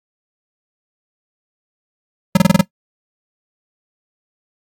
square tone bursts, 186.2 Hz, F#3, 11 cents sharp, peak -6 dBFS, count 6, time 2.35-2.612 s, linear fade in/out 5 ms, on 22 ms, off 26 ms, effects noise-tail reverb RT60 0.1 s tail -17 dB re dry + AAC 64 kbps

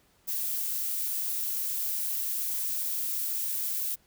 violet noise, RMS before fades -31 dBFS, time 0.27-3.96 s, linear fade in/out 20 ms, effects pink hiss -65 dBFS RMS until 4.06 s

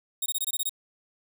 5% pulse tone bursts, 3743 Hz, A#7, 6 cents sharp, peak -18 dBFS, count 8, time 0.22-0.694 s, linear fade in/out 5 ms, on 40 ms, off 22 ms, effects none

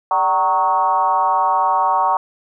sine tone with frequency modulation, 932.3 Hz, A#5, in tune, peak -13 dBFS, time 0.11-2.17 s, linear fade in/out 2 ms, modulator 173 Hz, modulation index 1.3, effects none

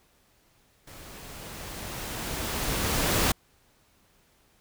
pink noise with level ramp, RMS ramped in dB -47 to -23 dBFS, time 0.87-3.32 s, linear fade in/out 5 ms, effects pink hiss -64 dBFS RMS until 4.6 s

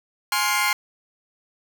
sawtooth tone cluster, 833 / 1052 / 1414 / 2105 / 2302 Hz, G#5 / C6 / F6 / C7 / D7, +5 / +9 / +21 / +10 / -35 cents, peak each -23 / -21 / -23 / -21 / -27 dBFS, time 0.32-0.73 s, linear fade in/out 2 ms, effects none

